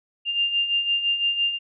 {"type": "beating tone pair", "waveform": "sine", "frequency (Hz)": [2794, 2799.9], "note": ["F7", "F7"], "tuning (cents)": [0, 4], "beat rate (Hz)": 5.9, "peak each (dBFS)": [-28, -21], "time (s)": [0.25, 1.59], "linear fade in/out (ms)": 50, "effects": []}